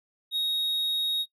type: tone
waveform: triangle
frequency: 3760 Hz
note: A#7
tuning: 14 cents sharp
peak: -23 dBFS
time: 0.31-1.26 s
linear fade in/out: 50 ms
effects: noise-tail reverb RT60 0.1 s tail -22 dB re dry